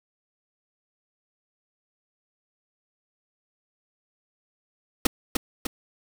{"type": "noise with echo", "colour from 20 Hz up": "pink", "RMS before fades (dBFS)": -18, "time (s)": [5.05, 5.07], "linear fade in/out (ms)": 5, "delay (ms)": 300, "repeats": 2, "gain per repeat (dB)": -5, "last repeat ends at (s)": 5.67, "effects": []}